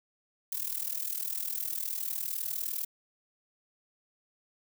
violet noise with amplitude modulation, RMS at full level -31 dBFS, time 0.52-2.85 s, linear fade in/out 5 ms, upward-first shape sine, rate 39.8 Hz, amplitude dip 80%, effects none

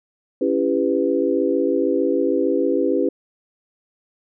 sine chord, C# half-diminished seventh, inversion none, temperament just, 277.2 / 332.6 / 399.1 / 498.9 Hz, C#4 / E4 / G4 / B4, 0 / +16 / +31 / +17 cents, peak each -22 dBFS, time 0.41-3.09 s, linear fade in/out 5 ms, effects none

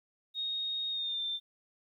sine tone with pitch glide, 3729 to 3573 Hz, A#7 to A7, 0 to +26 cents, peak -32 dBFS, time 0.34-1.4 s, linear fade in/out 50 ms, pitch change -74 cents, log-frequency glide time 0.9-1.22 s, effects 12-bit

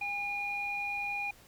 square tone with low-pass filter, 811 Hz, G#5, 41 cents flat, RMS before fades -35 dBFS, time 0.01-1.31 s, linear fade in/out 5 ms, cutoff 2400 Hz, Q 6.2, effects pink hiss -58 dBFS RMS until 1.47 s

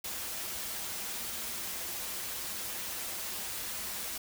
white noise with comb filter, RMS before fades -38 dBFS, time 0.04-4.18 s, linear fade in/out 5 ms, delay 7 ms, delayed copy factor -0.5, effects none

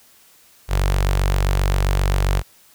sawtooth tone with notch filter, 47.56 Hz, F#1, 48 cents sharp, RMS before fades -18 dBFS, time 0.68-2.43 s, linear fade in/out 50 ms, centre 250 Hz, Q 0.83, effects white hiss -52 dBFS RMS until 2.74 s

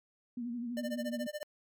sine tone with vibrato, 239.1 Hz, A#3, 44 cents sharp, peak -35 dBFS, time 0.37-1.27 s, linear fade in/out 5 ms, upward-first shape sine, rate 12 Hz, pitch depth 60 cents each way
square tone with tremolo, 598 Hz, D5, 31 cents sharp, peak -35 dBFS, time 0.77-1.43 s, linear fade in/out 0 ms, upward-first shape sine, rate 14 Hz, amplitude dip 100%
effects MP3 96 kbps

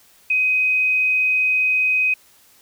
sine tone, 2515 Hz, D#7, 18 cents sharp, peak -15 dBFS, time 0.3-2.14 s, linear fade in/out 5 ms, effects white hiss -53 dBFS RMS until 2.61 s

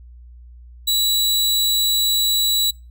sawtooth tone, 3922 Hz, B7, 13 cents flat, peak -13 dBFS, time 0.87-2.71 s, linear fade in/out 10 ms, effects noise-tail reverb RT60 0.3 s tail -25 dB re dry + added 60 Hz sine -39 dBFS peak until 2.9 s

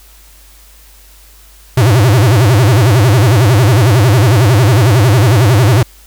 square tone with vibrato, 114.5 Hz, A#2, 31 cents flat, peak -6 dBFS, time 1.77-5.83 s, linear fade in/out 5 ms, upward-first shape sine, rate 11 Hz, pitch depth 280 cents each way, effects added 50 Hz sine -40 dBFS peak until 6.06 s + white hiss -43 dBFS RMS until 6.06 s

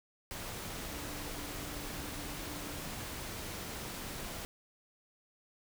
sine tone in noise, 293.7 Hz, D4, in tune, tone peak -49 dBFS, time 0.91-2.87 s, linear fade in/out 0 ms, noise pink, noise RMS -42 dBFS, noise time 0.31-4.45 s, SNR -10 dB, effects none

